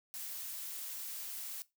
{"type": "noise", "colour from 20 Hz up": "blue", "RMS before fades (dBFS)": -43, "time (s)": [0.14, 1.62], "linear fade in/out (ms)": 0, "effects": ["noise-tail reverb RT60 0.2 s tail -18 dB re dry"]}